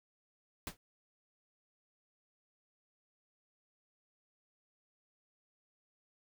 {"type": "noise with exponential decay", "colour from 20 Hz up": "pink", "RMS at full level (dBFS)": -36, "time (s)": [0.67, 0.77], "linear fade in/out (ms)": 1, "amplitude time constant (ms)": 21, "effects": []}